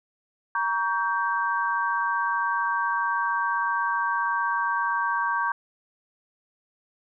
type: chord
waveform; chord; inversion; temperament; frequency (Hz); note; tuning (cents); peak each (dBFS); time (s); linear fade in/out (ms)
sine; G diminished; first; just; 940.8 / 1128.9 / 1568; Bb5 / Db6 / G6; +16 / +31 / 0; -27; 0.55-5.52; 2
effects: none